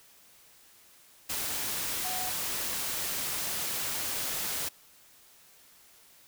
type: tone in noise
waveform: sine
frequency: 740 Hz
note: F#5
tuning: in tune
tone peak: -37 dBFS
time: 2.04-2.3 s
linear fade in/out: 10 ms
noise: white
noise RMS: -33 dBFS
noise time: 1.29-4.69 s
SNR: -7 dB
effects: white hiss -58 dBFS RMS until 6.27 s